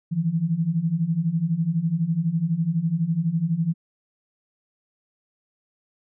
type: beating tone pair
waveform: sine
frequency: 157.6 / 169.6 Hz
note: D#3 / E3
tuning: +23 / +50 cents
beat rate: 12 Hz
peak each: -25 / -22 dBFS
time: 0.11-3.74 s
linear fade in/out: 20 ms
effects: none